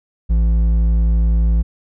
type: tone with hard clipping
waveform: sine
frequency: 55.9 Hz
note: A1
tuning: 28 cents sharp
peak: -13 dBFS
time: 0.29-1.63 s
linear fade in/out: 20 ms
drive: 6 dB
effects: none

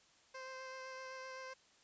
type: tone with vibrato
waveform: 15% pulse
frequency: 522 Hz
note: C5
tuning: 4 cents flat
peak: -40 dBFS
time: 0.34-1.54 s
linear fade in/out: 10 ms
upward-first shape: sine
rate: 7.8 Hz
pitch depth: 12 cents each way
effects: white hiss -68 dBFS RMS until 1.83 s + resampled to 16000 Hz

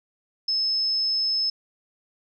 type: tone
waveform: sine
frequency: 5210 Hz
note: E8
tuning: 21 cents flat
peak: -21 dBFS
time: 0.48-1.5 s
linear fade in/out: 5 ms
effects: none

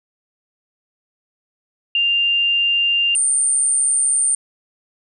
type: tone pair in turn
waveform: sine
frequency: 2794 / 8932 Hz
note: F7 / C#9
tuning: 0 / +12 cents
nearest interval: octave + minor sixth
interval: 2012 cents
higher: second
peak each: -14 dBFS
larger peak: neither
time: 1.95-3.15 / 3.15-4.35 s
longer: neither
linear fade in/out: 2 ms
effects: none

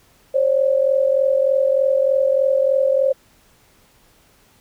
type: tone pair together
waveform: sine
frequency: 533 / 576.3 Hz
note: C5 / D5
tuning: +32 / -33 cents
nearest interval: minor second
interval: 135 cents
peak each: -15 / -19 dBFS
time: 0.34-3.13 s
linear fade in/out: 10 ms
effects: pink hiss -55 dBFS RMS until 4.6 s

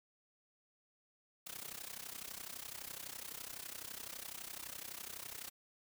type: noise with amplitude modulation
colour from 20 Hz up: white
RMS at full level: -44 dBFS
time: 1.46-5.5 s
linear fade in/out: 10 ms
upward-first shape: sine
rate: 31.9 Hz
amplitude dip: 85%
effects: none

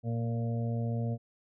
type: harmonic tone with a mistuned harmonic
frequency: 115.8 Hz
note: A#2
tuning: 11 cents flat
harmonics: 1 / 2 / 4 / 5 / 6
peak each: -30 / -36 / -42 / -44 / -46 dBFS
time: 0.03-1.18 s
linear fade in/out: 50 ms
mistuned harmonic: 1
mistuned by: +19 cents
effects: none

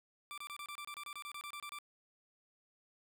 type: tone bursts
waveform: 20% pulse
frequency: 1174.7 Hz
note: D6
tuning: in tune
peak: -39 dBFS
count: 16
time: 0.31-1.787 s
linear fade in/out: 0 ms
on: 67 ms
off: 27 ms
effects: none

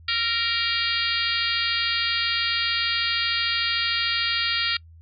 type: harmonic tone with a mistuned harmonic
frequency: 466.8 Hz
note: A#4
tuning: 2 cents sharp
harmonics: 3 / 4 / 5 / 6 / 7 / 8 / 9 / 10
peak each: -30 / -30 / -30 / -30 / -30 / -30 / -30 / -30 dBFS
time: 0.08-4.77 s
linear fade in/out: 5 ms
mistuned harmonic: 3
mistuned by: -28 cents
effects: noise-tail reverb RT60 0.1 s tail -26 dB re dry + added 82 Hz sine -45 dBFS peak until 5.01 s

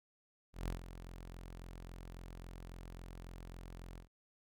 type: tone with ADSR envelope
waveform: sawtooth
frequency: 43.65 Hz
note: F1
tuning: in tune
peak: -32 dBFS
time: 0.53-4.08 s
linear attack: 150 ms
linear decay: 120 ms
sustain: -12 dB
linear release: 110 ms
effects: none

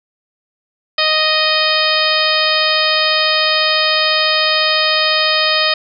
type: harmonic tone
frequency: 622 Hz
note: D#5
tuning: 1 cent flat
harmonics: 1 / 2 / 3 / 4 / 5 / 6 / 7 / 8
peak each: -20 / -20 / -20 / -20 / -20 / -20 / -20 / -20 dBFS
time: 0.98-5.74 s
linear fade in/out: 5 ms
effects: none

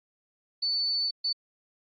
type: tone bursts at uneven times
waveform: sine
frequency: 4493 Hz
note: C#8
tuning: 23 cents sharp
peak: -25 dBFS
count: 2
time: 0.62-1.11 / 1.24-1.33 s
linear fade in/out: 10 ms
effects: AAC 32 kbps

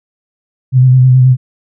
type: tone with vibrato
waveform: sine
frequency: 128.3 Hz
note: C3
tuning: 34 cents flat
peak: -3 dBFS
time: 0.72-1.37 s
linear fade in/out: 50 ms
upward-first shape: square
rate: 9.4 Hz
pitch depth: 25 cents each way
effects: none

